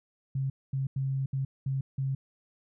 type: tone bursts at uneven times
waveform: sine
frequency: 134.8 Hz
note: C#3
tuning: 48 cents flat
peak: -27 dBFS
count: 6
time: 0.35-0.5 / 0.73-0.87 / 0.96-1.26 / 1.33-1.45 / 1.66-1.81 / 1.98-2.15 s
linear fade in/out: 5 ms
effects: none